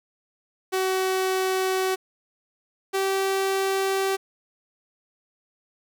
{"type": "tone pair in turn", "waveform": "sawtooth", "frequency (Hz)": [376.8, 386.9], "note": ["F#4", "G4"], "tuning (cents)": [32, -23], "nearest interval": "unison", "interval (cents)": 45, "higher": "second", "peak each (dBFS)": -18, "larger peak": "neither", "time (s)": [[0.72, 1.96], [2.93, 4.17]], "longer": "neither", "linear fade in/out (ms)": 20, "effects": ["9-bit"]}